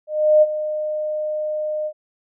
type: tone with ADSR envelope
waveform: sine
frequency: 611 Hz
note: D#5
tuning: 32 cents flat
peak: -8 dBFS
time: 0.07-1.93 s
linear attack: 350 ms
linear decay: 35 ms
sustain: -13 dB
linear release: 68 ms
effects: none